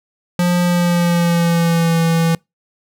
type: tone with pitch glide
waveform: square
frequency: 176.4 to 165.54 Hz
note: F3 to E3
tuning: +18 to +8 cents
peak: -13 dBFS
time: 0.39-2.35 s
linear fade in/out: 2 ms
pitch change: -110 cents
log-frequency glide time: 0.63-2 s
effects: noise-tail reverb RT60 0.2 s tail -26 dB re dry